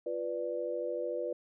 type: chord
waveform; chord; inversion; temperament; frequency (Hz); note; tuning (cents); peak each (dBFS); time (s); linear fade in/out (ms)
sine; B diminished; second; equal; 349.2 / 493.9 / 587.3; F4 / B4 / D5; 0 / 0 / 0; -39 / -35 / -37; 0.06-1.33; 5
effects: none